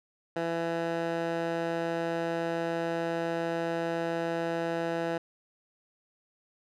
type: tone with band-pass filter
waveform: 15% pulse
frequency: 167.1 Hz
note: E3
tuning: 24 cents sharp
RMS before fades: -31 dBFS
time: 0.36-5.18 s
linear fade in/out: 5 ms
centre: 790 Hz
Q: 0.65
effects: none